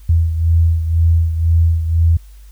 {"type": "beating tone pair", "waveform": "sine", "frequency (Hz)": [82.41, 84.41], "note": ["E2", "E2"], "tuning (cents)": [0, 42], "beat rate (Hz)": 2, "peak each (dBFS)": [-11, -18], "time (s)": [0.09, 2.17], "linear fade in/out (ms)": 5, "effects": ["added 50 Hz sine -36 dBFS peak until 2.51 s", "white hiss -53 dBFS RMS until 2.51 s"]}